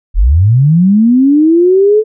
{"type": "linear sweep", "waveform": "sine", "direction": "up", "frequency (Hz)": [34.65, 440], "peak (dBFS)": -4, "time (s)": [0.14, 2.04], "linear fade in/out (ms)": 50, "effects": []}